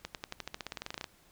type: accelerating click train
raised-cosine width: 0.2 ms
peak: -20 dBFS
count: 18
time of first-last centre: 0.05-1.042 s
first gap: 98 ms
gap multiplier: 0.93
effects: pink hiss -63 dBFS RMS until 1.31 s